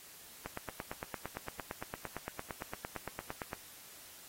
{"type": "click train", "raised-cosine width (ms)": 0.5, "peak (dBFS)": -24, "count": 28, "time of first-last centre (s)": [0.46, 3.532], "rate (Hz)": 8.79, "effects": ["white hiss -54 dBFS RMS until 4.28 s", "AAC 48 kbps"]}